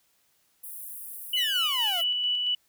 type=high-pass noise; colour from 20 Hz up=pink; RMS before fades=-40 dBFS; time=0.63-2.04 s; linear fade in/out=10 ms; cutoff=9800 Hz; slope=48 dB/octave
type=tone with tremolo; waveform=sine; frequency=2960 Hz; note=F#7; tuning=in tune; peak=-23 dBFS; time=1.33-2.55 s; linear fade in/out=5 ms; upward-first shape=square; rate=4.4 Hz; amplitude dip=25%
type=exponential sweep; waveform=sawtooth; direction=down; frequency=2122 to 650 Hz; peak=-28 dBFS; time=1.36-2.02 s; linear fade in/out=20 ms
effects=white hiss -68 dBFS RMS until 2.68 s